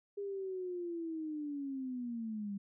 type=linear sweep; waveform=sine; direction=down; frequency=406.5 to 196 Hz; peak=-37 dBFS; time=0.17-2.58 s; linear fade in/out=10 ms; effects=none